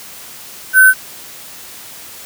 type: tone with sample-and-hold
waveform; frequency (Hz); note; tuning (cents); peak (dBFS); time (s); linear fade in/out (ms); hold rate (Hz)
sine; 1522; F#6; +48; -3; 0.73-0.94; 50; 11025
effects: white hiss -34 dBFS RMS until 2.25 s + high-pass 60 Hz 12 dB/octave